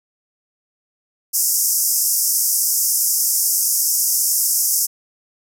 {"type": "band-pass noise", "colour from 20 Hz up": "white", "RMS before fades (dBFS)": -18, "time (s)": [1.33, 4.87], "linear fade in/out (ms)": 20, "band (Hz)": [5100, 15000], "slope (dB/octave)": 96, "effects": []}